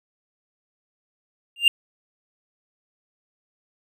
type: tone with exponential growth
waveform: triangle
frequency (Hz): 2794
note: F7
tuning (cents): 0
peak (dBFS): -6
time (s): 1.56-1.68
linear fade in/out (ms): 2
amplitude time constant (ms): 24
effects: none